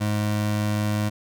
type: tone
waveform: 25% pulse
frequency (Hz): 105.2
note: G#2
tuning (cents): +23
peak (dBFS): -18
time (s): 0-1.1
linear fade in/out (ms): 20
effects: none